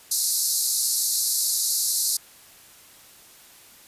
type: band-pass noise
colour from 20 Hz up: white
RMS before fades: -24 dBFS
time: 0.11-2.17 s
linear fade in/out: 5 ms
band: 4000 to 13000 Hz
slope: 96 dB/octave
effects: white hiss -50 dBFS RMS until 3.87 s + resampled to 32000 Hz